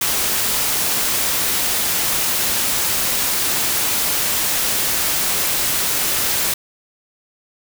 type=noise; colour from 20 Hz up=white; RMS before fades=-19 dBFS; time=0.01-6.54 s; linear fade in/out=5 ms; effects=none